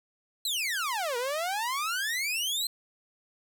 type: exponential two-way sweep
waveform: sawtooth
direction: down then up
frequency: 4186 to 466.2 to 4186 Hz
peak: -25 dBFS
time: 0.45-2.67 s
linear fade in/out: 2 ms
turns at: 1.17 s
effects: none